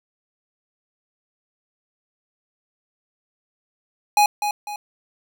square tone with echo, 830.6 Hz, G#5, in tune, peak -13 dBFS, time 4.17-4.26 s, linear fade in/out 2 ms, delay 250 ms, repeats 2, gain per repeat -8 dB, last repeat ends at 4.76 s, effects none

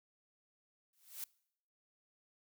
blue noise with exponential growth, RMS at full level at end -40 dBFS, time 0.93-1.24 s, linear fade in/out 2 ms, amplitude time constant 66 ms, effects noise-tail reverb RT60 0.7 s tail -24 dB re dry

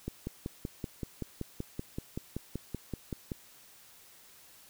click train, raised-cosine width 3 ms, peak -22 dBFS, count 18, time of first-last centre 0.08-3.318 s, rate 5.25 Hz, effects white hiss -57 dBFS RMS until 4.69 s

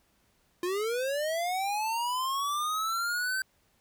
square linear sweep, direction up, 344.9 to 1556 Hz, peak -29 dBFS, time 0.63-3.42 s, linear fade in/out 2 ms, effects pink hiss -69 dBFS RMS until 3.8 s

